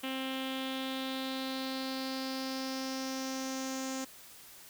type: tone with low-pass filter sweep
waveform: sawtooth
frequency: 264 Hz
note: C4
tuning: 16 cents sharp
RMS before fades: -37 dBFS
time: 0.03-4.05 s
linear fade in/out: 10 ms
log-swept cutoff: 3000 to 6900 Hz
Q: 4.5
effects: white hiss -53 dBFS RMS until 4.69 s